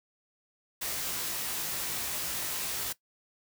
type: noise with comb filter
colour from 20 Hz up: white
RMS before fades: -34 dBFS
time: 0.81-2.93 s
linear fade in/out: 10 ms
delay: 18 ms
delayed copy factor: +0.6
effects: noise-tail reverb RT60 0.1 s tail -18 dB re dry